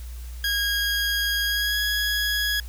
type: tone with pitch glide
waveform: 20% pulse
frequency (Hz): 1637 to 1668.5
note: G#6 to G#6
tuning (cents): -25 to +8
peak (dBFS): -17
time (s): 0.44-2.6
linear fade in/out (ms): 2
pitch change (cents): +33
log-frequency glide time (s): 1.45-1.78
effects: added 60 Hz sine -33 dBFS peak until 2.68 s + white hiss -49 dBFS RMS until 2.68 s